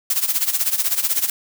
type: noise with tremolo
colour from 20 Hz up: blue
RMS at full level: -17 dBFS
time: 0.1-1.3 s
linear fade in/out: 2 ms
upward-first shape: sine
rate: 16 Hz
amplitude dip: 80%
effects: none